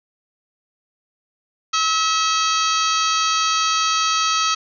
harmonic tone, 645 Hz, E5, 38 cents flat, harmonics 2 / 3 / 4 / 5 / 6 / 7 / 8 / 9 / 10, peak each -19 / -32 / -27 / -26 / -28 / -25 / -37 / -28 / -30 dBFS, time 1.73-4.55 s, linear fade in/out 10 ms, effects none

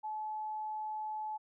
sine tone, 860 Hz, A5, 40 cents flat, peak -36 dBFS, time 0.03-1.38 s, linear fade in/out 20 ms, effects none

